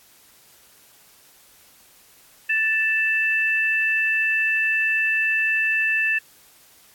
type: tone pair together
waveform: sine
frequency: 1760 / 2648 Hz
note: A6 / E7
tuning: 0 / +7 cents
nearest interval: perfect fifth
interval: 707 cents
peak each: -21 dBFS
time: 2.49-6.19 s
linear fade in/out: 10 ms
effects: white hiss -53 dBFS RMS until 6.94 s + AAC 64 kbps